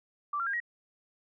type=tone with pitch steps; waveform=sine; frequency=1168 / 1373 / 1614.1 / 1897.4 Hz; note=D6 / F6 / G#6 / A#6; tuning=-10 / -30 / -50 / +30 cents; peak=-29 dBFS; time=0.33-0.602 s; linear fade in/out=5 ms; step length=68 ms; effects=none